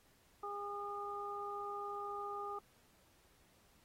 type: harmonic tone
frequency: 407.1 Hz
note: G#4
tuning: 35 cents flat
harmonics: 1 / 2 / 3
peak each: -46 / -46 / -43 dBFS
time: 0.43-2.59 s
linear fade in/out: 5 ms
effects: pink hiss -70 dBFS RMS until 3.84 s + AAC 48 kbps